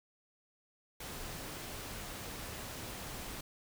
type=noise; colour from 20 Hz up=pink; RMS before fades=-44 dBFS; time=1-3.41 s; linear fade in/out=5 ms; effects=none